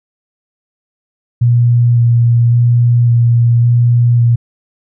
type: tone with vibrato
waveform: sine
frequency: 119.1 Hz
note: A#2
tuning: 38 cents sharp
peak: -6 dBFS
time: 1.41-4.36 s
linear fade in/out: 10 ms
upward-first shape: square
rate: 0.9 Hz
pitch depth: 12 cents each way
effects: none